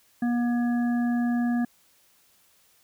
harmonic tone, 239.9 Hz, A#3, 50 cents sharp, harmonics 1 / 3 / 5 / 7, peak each -22 / -35 / -47 / -38 dBFS, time 0.22-1.65 s, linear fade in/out 5 ms, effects white hiss -62 dBFS RMS until 2.83 s

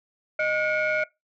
sine tone cluster, 618 / 1443 / 2189 / 2320 Hz, D#5 / F#6 / C#7 / D7, -12 / -44 / -22 / -22 cents, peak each -24 / -25 / -28 / -32 dBFS, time 0.39-1.04 s, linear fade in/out 5 ms, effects noise-tail reverb RT60 0.2 s tail -22 dB re dry + tanh soft clip ceiling -16 dBFS

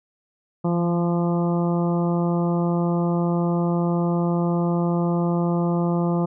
harmonic tone with a mistuned harmonic, 172.7 Hz, F3, 19 cents flat, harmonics 1 / 2 / 3 / 4 / 5 / 6 / 7, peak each -20 / -26 / -30 / -32 / -34 / -36 / -37 dBFS, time 0.64-6.26 s, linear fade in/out 10 ms, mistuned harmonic 1, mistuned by -19 cents, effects none

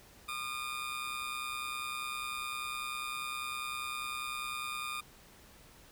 20% pulse tone with amplitude modulation, 1215 Hz, D#6, 42 cents flat, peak -29 dBFS, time 0.28-5.01 s, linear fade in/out 10 ms, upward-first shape sine, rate 130 Hz, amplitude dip 60%, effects pink hiss -58 dBFS RMS until 5.91 s

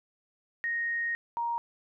sine tone pair in turn, 1864.7 / 938.3 Hz, A#6 / A#5, 0 / +11 cents, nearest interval octave, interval 1189 cents, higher first, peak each -28 / -28 dBFS, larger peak neither, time 0.64-1.15 / 1.37-1.58 s, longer first, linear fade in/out 0 ms, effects none

